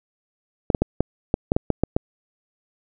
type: clicks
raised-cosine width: 2 ms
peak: -4 dBFS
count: 10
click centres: 0.702 / 0.748 / 0.82 / 1.006 / 1.341 / 1.519 / 1.565 / 1.703 / 1.836 / 1.965 s
effects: none